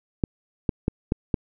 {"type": "clicks", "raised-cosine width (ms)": 3, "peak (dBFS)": -8, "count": 5, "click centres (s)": [0.238, 0.692, 0.881, 1.121, 1.342], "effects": []}